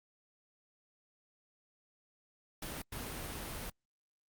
pink noise bursts at uneven times, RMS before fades -42 dBFS, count 2, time 2.62-2.82 / 2.92-3.7 s, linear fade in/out 5 ms, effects Opus 48 kbps

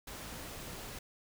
pink noise, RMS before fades -45 dBFS, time 0.07-0.99 s, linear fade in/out 5 ms, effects none

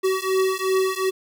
square beating tone pair, 377.5 / 380.2 Hz, F#4 / F#4, +35 / +47 cents, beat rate 2.7 Hz, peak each -23 dBFS, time 0.03-1.11 s, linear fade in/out 20 ms, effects 8-bit

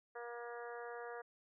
harmonic tone, 237.9 Hz, A#3, 35 cents sharp, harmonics 2 / 3 / 4 / 5 / 6 / 7 / 8, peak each -47 / -51 / -55 / -55 / -55 / -54 / -60 dBFS, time 0.15-1.22 s, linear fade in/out 10 ms, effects none

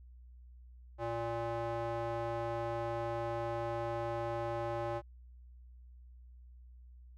square tone with band-pass filter, 116.54 Hz, A#2, in tune, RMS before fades -37 dBFS, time 0.98-5.02 s, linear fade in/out 50 ms, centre 700 Hz, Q 1.6, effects added 61 Hz sine -52 dBFS peak until 7.17 s

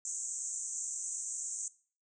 pink band-pass noise, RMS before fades -39 dBFS, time 0.05-1.68 s, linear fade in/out 2 ms, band 6300 to 8300 Hz, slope 96 dB/octave, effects noise-tail reverb RT60 0.4 s tail -19 dB re dry

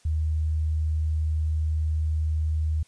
sine tone, 78 Hz, D#2, 5 cents sharp, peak -22 dBFS, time 0.05-2.83 s, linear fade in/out 5 ms, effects white hiss -60 dBFS RMS until 2.87 s + resampled to 22050 Hz

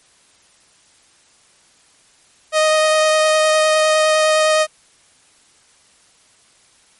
sawtooth tone with vibrato, 622.3 Hz, D#5, in tune, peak -8 dBFS, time 2.52-4.67 s, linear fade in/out 50 ms, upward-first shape triangle, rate 9.8 Hz, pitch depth 10 cents each way, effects white hiss -53 dBFS RMS until 6.99 s + MP3 48 kbps

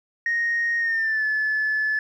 sine tone with pitch glide, 1864.7 to 1729.8 Hz, A#6 to A6, 0 to -30 cents, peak -19 dBFS, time 0.26-1.99 s, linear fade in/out 2 ms, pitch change -130 cents, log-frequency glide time 0.79-1.25 s, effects tanh soft clip ceiling -17 dBFS + 10-bit

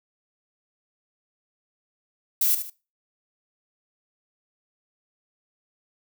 violet noise with echo, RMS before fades -21 dBFS, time 2.41-2.55 s, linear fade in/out 5 ms, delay 75 ms, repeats 2, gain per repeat -9 dB, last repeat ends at 2.7 s, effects noise-tail reverb RT60 0.3 s tail -20 dB re dry

